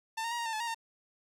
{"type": "tone with pitch steps", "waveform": "sawtooth", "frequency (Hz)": [895, 925, 950, 934, 900, 865, 938, 912], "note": ["A5", "A#5", "A#5", "A#5", "A5", "A5", "A#5", "A#5"], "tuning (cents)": [29, -14, 33, 3, 39, -30, 11, -38], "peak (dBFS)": -29, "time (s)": [0.17, 0.746], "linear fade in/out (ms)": 10, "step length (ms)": 72, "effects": ["low-pass 10000 Hz 12 dB/octave", "11-bit"]}